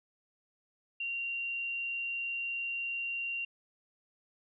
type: tone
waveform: sine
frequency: 2763 Hz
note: F7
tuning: 19 cents flat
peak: -33 dBFS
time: 1-3.45 s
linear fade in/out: 5 ms
effects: none